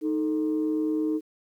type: tone pair together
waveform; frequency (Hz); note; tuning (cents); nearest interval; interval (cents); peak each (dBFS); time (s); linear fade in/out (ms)
sine; 311.1 / 440; D#4 / A4; 0 / 0; tritone; 600; -23 / -30; 0.01-1.21; 50
effects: tanh soft clip ceiling -18 dBFS + 10-bit